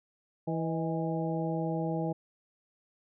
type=harmonic tone with a mistuned harmonic; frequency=163.8 Hz; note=E3; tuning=11 cents flat; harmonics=1 / 2 / 3 / 4 / 5; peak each=-32 / -35 / -37 / -38 / -39 dBFS; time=0.47-2.13 s; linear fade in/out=10 ms; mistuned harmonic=4; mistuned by=-59 cents; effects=none